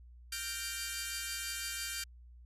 10% pulse chord, G minor seventh, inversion third, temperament equal with one note detuned, 1396.9 / 1568 / 1840 / 2349 Hz, F6 / G6 / Bb6 / D7, 0 / 0 / -23 / 0 cents, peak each -37 / -33 / -37 / -32 dBFS, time 0.32-2.04 s, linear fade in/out 5 ms, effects added 60 Hz sine -52 dBFS peak until 2.45 s + resampled to 32000 Hz

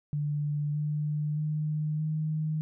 sine tone with pitch steps, 147.4 / 149.98 / 152.6 / 155.27 Hz, D3 / D3 / D#3 / D#3, +7 / +37 / -33 / -3 cents, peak -27 dBFS, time 0.13-2.61 s, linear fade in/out 0 ms, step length 620 ms, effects none

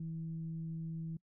sine tone with frequency modulation, 162.2 Hz, E3, 28 cents flat, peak -38 dBFS, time 0-1.17 s, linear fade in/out 5 ms, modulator 166 Hz, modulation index 0.24, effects noise-tail reverb RT60 0.1 s tail -24 dB re dry

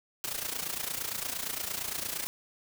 white noise with amplitude modulation, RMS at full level -32 dBFS, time 0.24-2.27 s, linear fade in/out 0 ms, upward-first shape sine, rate 28.7 Hz, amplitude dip 75%, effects none

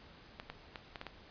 clicks, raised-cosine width 0.3 ms, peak -26 dBFS, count 6, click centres 0.399 / 0.5 / 0.758 / 0.958 / 1.014 / 1.067 s, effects pink hiss -57 dBFS RMS until 1.3 s + resampled to 11025 Hz

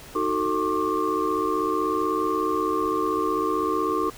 sine tone cluster, 311.3 / 371.8 / 447.3 / 1078 / 1174 Hz, D#4 / F#4 / A4 / C#6 / D6, +1 / +8 / +28 / -49 / -1 cents, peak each -28 dBFS, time 0.15-4.1 s, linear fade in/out 5 ms, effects pink hiss -44 dBFS RMS until 4.17 s

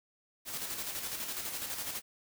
white noise with tremolo, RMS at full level -37 dBFS, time 0.45-2.02 s, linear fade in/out 50 ms, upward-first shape square, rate 12 Hz, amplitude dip 40%, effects none

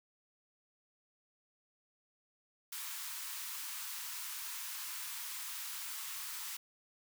white high-pass noise, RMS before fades -43 dBFS, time 2.72-6.57 s, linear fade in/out 5 ms, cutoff 880 Hz, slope 96 dB/octave, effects none

